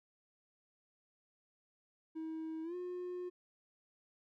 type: tone with pitch glide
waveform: triangle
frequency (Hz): 319.8 to 359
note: D#4 to F4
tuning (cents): +48 to +48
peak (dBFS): -37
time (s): 2.15-3.3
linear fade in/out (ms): 20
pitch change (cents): +200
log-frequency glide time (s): 2.63-2.75
effects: tanh soft clip ceiling -33 dBFS